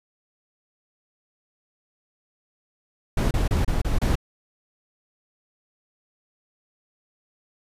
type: noise bursts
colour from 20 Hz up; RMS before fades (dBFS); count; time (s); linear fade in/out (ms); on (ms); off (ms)
brown; -21; 6; 3.17-4.155; 5; 140; 29
effects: resampled to 32000 Hz